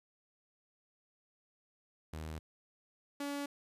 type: tone pair in turn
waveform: sawtooth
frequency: 78.6 / 284.7 Hz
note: D#2 / C#4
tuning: +18 / +46 cents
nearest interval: octave + minor seventh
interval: 2228 cents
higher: second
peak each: -37 / -33 dBFS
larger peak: second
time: 2.13-2.39 / 3.2-3.46 s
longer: neither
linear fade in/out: 5 ms
effects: resampled to 32000 Hz + 12-bit